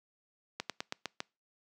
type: slowing click train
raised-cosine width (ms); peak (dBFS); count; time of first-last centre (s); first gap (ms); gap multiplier
0.2; -17; 6; 0.6-1.204; 97; 1.11
effects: noise-tail reverb RT60 0.3 s tail -26 dB re dry + high-pass 150 Hz 12 dB/octave

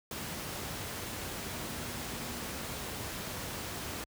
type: tone in noise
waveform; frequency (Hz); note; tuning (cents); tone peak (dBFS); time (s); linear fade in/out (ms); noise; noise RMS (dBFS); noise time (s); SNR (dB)
sine; 240.6; B3; -45; -48; 1.54-2.62; 2; pink; -39; 0.11-4.04; -12
effects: high-pass 60 Hz 12 dB/octave

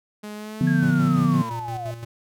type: tone with pitch glide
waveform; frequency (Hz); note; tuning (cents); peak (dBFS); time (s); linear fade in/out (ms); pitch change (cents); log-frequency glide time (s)
sawtooth; 210 to 227.7; G#3 to A#3; +19 to -40; -29; 0.23-1.5; 10; +141; 0.35-0.91
type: chord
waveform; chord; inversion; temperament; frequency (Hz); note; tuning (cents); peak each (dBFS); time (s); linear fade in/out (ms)
sine; B diminished; first; equal; 146.83 / 174.61 / 246.9; D3 / F3 / B3; 0 / 0 / 0; -21; 0.61-1.42; 2
type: linear sweep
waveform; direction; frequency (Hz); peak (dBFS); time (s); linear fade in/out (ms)
sine; down; 1661.2 to 636; -29; 0.67-1.91; 2
type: tone with tremolo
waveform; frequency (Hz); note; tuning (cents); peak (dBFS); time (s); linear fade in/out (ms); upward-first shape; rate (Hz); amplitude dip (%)
square; 116.54; A#2; 0; -30; 0.82-2.05; 10; square; 5.8; 55
effects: none

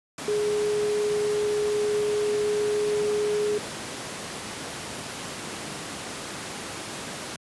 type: tone in noise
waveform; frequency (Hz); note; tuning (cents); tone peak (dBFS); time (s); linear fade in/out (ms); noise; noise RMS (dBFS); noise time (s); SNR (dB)
sine; 418.1; G#4; +12; -22; 0.28-3.58; 2; pink; -34; 0.18-7.36; +9
effects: high-pass 150 Hz 12 dB/octave + resampled to 24000 Hz

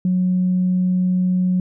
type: tone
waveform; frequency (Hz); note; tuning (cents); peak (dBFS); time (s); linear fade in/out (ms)
sine; 182.7; F#3; -22; -14; 0.05-1.6; 2
effects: tanh soft clip ceiling -10 dBFS

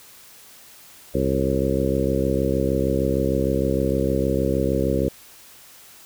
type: harmonic tone with a mistuned harmonic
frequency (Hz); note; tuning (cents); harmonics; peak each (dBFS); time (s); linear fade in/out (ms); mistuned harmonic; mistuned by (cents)
66.5; C2; +29; 1 / 2 / 3 / 4 / 5 / 6 / 7 / 8; -27 / -27 / -27 / -27 / -27 / -27 / -27 / -27; 1.14-5.09; 10; 8; +35
effects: white hiss -47 dBFS RMS until 6.05 s

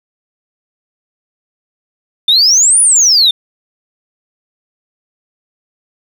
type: exponential two-way sweep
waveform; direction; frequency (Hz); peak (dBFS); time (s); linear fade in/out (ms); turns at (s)
sine; up then down; 3520 to 10000 to 3520; -4; 2.28-3.31; 5; 2.81
effects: tanh soft clip ceiling -2 dBFS + 7-bit

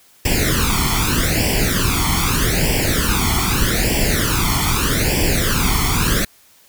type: noise with flanger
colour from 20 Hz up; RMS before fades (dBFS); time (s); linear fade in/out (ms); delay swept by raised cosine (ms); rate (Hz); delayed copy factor
pink; -17; 0.25-6.25; 5; 0.38 to 0.93; 0.81; +0.85
effects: white hiss -51 dBFS RMS until 6.68 s

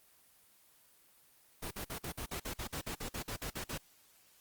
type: noise bursts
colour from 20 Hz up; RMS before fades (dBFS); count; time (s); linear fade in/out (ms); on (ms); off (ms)
pink; -40; 16; 1.62-3.78; 10; 90; 48
effects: white hiss -65 dBFS RMS until 4.4 s + Opus 24 kbps

